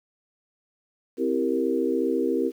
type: chord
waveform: sine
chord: C dominant seventh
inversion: none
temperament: equal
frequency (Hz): 261.6 / 329.6 / 392 / 466.2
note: C4 / E4 / G4 / Bb4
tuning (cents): 0 / 0 / 0 / 0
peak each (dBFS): -27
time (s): 1.17-2.52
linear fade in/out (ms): 50
effects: 9-bit